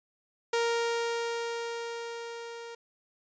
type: tone with level ramp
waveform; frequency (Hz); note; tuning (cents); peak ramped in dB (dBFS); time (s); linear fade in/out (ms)
sawtooth; 466.2; A#4; 0; -21 to -37; 0.53-2.75; 5
effects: resampled to 16000 Hz